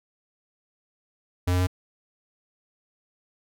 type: tone with pitch steps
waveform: square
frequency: 89.6 / 90.48 / 91.38 Hz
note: F2 / F#2 / F#2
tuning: +45 / -38 / -21 cents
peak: -21 dBFS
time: 1.47-1.671 s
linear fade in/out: 10 ms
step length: 67 ms
effects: none